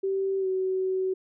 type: tone with pitch glide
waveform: sine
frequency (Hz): 387.2 to 376.2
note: G4 to F#4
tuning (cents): -21 to +29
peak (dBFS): -24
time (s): 0.03-1.14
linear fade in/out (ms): 10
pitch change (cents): -50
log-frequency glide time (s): 0.39-0.47
effects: none